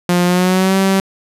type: tone with pitch glide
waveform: sawtooth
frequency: 176.9 to 192.91 Hz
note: F3 to G3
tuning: +23 to -27 cents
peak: -7 dBFS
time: 0.09-1 s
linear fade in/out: 2 ms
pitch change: +150 cents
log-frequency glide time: 0.25-0.77 s
effects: resampled to 32000 Hz